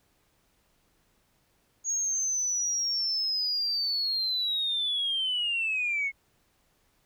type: linear sweep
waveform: sine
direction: down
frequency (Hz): 6645 to 2162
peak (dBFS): -25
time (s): 1.84-6.12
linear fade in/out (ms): 50
effects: tanh soft clip ceiling -21 dBFS + pink hiss -69 dBFS RMS until 7.05 s